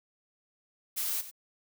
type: noise with echo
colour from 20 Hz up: blue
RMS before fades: -32 dBFS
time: 0.96-1.22 s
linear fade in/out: 20 ms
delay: 94 ms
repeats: 1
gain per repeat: -13 dB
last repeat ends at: 1.314 s
effects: none